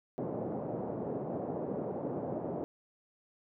white band-pass noise, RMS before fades -37 dBFS, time 0.18-2.64 s, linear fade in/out 0 ms, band 120 to 630 Hz, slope 24 dB/octave, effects none

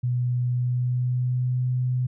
sine tone with pitch glide, 123.47 to 126.14 Hz, B2 to B2, 0 to +37 cents, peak -21 dBFS, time 0.03-2.07 s, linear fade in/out 10 ms, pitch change +37 cents, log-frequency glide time 0.49-1.65 s, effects none

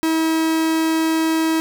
45% pulse tone, 321.7 Hz, E4, 42 cents flat, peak -16 dBFS, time 0.03-1.6 s, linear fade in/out 0 ms, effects none

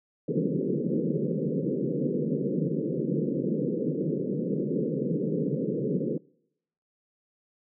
pink band-pass noise, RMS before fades -28 dBFS, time 0.28-6.18 s, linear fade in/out 5 ms, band 140 to 520 Hz, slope 96 dB/octave, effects noise-tail reverb RT60 0.8 s tail -26 dB re dry

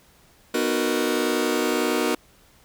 sawtooth chord, B major seventh, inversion none, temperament just, 246.9 / 308.7 / 370.4 / 463 Hz, B3 / D#4 / F#4 / A#4, 0 / -14 / +2 / -12 cents, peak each -23 / -22 / -22 / -22 dBFS, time 0.54-2.15 s, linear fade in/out 5 ms, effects pink hiss -56 dBFS RMS until 2.64 s

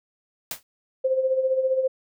white noise with exponential decay, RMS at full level -26 dBFS, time 0.51-0.63 s, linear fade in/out 2 ms, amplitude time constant 24 ms
sine tone with tremolo, 523.3 Hz, C5, in tune, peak -17 dBFS, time 1.04-1.88 s, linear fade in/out 10 ms, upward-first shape sine, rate 15 Hz, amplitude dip 60%
effects none

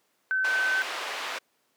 sine tone, 1530 Hz, G6, 42 cents flat, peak -23 dBFS, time 0.31-0.82 s, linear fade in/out 0 ms
white band-pass noise, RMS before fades -34 dBFS, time 0.44-1.39 s, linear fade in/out 10 ms, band 500 to 2600 Hz, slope 12 dB/octave
effects pink hiss -70 dBFS RMS until 1.76 s + high-pass 300 Hz 12 dB/octave

